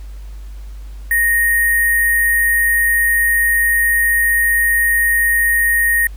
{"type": "tone with sample-and-hold", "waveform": "sine", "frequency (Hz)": 1864.7, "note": "A#6", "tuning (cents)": 0, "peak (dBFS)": -11, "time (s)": [1.11, 6.07], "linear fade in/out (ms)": 2, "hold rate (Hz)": 11025, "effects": ["added 50 Hz sine -28 dBFS peak until 6.16 s", "pink hiss -49 dBFS RMS until 6.16 s"]}